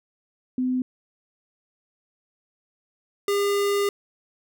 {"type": "tone pair in turn", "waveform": ["sine", "square"], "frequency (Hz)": [254.3, 403.7], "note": ["C4", "G#4"], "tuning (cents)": [-49, -49], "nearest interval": "minor sixth", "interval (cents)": 800, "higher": "second", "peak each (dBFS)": -21, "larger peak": "neither", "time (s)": [[0.58, 0.82], [3.28, 3.89]], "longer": "second", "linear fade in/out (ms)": 2, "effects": []}